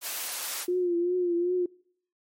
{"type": "high-pass noise", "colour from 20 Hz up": "white", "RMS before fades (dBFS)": -33, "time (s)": [0.01, 0.67], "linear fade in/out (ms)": 50, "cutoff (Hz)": 520, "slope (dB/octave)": 12}
{"type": "tone with vibrato", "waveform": "sine", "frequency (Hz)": 353, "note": "F4", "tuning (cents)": 19, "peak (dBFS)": -23, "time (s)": [0.68, 1.66], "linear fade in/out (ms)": 5, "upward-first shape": "triangle", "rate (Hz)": 2.6, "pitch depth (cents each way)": 65}
{"effects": ["noise-tail reverb RT60 0.6 s tail -24 dB re dry", "MP3 64 kbps"]}